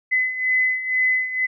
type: beating tone pair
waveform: sine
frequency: 2021 / 2023.1 Hz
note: B6 / B6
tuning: +39 / +41 cents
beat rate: 2.1 Hz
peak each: -24 / -19 dBFS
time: 0.11-1.47 s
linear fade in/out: 20 ms
effects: none